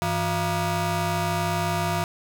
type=ring-modulated tone; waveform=20% pulse; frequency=261.6 Hz; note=C4; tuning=in tune; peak=-15 dBFS; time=0.02-2.04 s; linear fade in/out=0 ms; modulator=426 Hz; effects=none